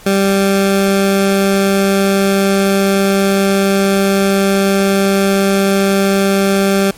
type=tone; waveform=20% pulse; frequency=196 Hz; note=G3; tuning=in tune; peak=-5 dBFS; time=0.06-6.91 s; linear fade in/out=5 ms; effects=pink hiss -39 dBFS RMS until 6.97 s + MP3 64 kbps